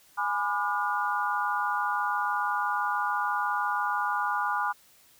sine chord, G# diminished seventh, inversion none, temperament just, 830.6 / 996.7 / 1196.1 / 1435.3 Hz, G#5 / B5 / D6 / F6, 0 / +16 / +31 / +47 cents, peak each -31 dBFS, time 0.17-4.73 s, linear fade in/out 20 ms, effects white hiss -59 dBFS RMS until 5.19 s

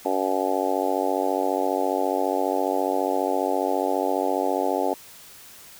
harmonic tone, 94.7 Hz, F#2, 41 cents sharp, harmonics 3 / 4 / 5 / 6 / 7 / 8 / 9, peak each -29 / -29 / -29 / -29 / -29 / -29 / -29 dBFS, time 0.05-4.94 s, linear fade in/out 5 ms, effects white hiss -46 dBFS RMS until 5.79 s

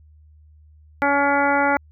harmonic tone with a mistuned harmonic, 282.5 Hz, C#4, 33 cents sharp, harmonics 1 / 2 / 3 / 4 / 5 / 6 / 7 / 8, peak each -24 / -23 / -20 / -29 / -22 / -31 / -27 / -32 dBFS, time 1.02-1.77 s, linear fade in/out 0 ms, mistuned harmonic 7, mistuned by +21 cents, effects added 76 Hz sine -47 dBFS peak until 1.91 s

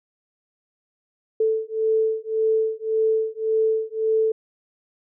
sine beating tone pair, 440 / 441.8 Hz, A4 / A4, 0 / +7 cents, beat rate 1.8 Hz, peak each -22 dBFS, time 1.4-4.32 s, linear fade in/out 5 ms, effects none

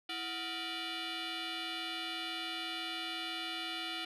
sine tone with frequency modulation, 330 Hz, E4, 2 cents sharp, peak -34 dBFS, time 0.09-4.05 s, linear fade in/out 5 ms, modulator 534 Hz, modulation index 7, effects tanh soft clip ceiling -36 dBFS

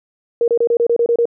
sine tone bursts, 470 Hz, A#4, 14 cents sharp, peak -11 dBFS, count 9, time 0.41-1.255 s, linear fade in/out 2 ms, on 69 ms, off 28 ms, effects none

